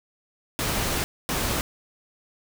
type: noise bursts at uneven times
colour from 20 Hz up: pink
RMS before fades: -26 dBFS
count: 2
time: 0.59-1.04 / 1.29-1.61 s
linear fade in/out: 0 ms
effects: none